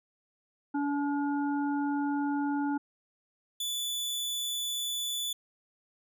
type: harmonic tone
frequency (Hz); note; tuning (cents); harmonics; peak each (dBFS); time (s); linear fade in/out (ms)
286.1; D4; -45; 1 / 3 / 5; -28 / -35 / -41; 0.74-2.78; 10
type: tone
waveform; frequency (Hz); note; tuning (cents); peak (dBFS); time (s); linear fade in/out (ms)
sawtooth; 3471; A7; -24; -28; 3.6-5.33; 5
effects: none